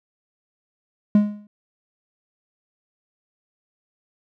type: tone with exponential decay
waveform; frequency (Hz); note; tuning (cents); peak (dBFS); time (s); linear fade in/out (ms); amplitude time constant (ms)
triangle; 207.7; G#3; 0; -7; 1.15-1.47; 2; 69
effects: none